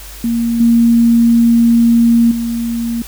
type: tone with level steps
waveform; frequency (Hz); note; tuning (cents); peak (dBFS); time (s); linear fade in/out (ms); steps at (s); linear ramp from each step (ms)
sine; 233.1; A#3; 0; -12 / -6 / -15; 0.24-3.02; 2; 0.6 / 2.31; 5
effects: added 50 Hz sine -32 dBFS peak until 3.07 s + white hiss -34 dBFS RMS until 3.07 s